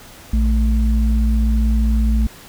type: tone pair together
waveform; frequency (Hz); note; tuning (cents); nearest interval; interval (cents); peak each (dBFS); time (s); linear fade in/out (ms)
sine; 57.57 / 220; A#1 / A3; -21 / 0; octave + major seventh; 2321; -13 / -21; 0.33-2.27; 5
effects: pink hiss -41 dBFS RMS until 2.48 s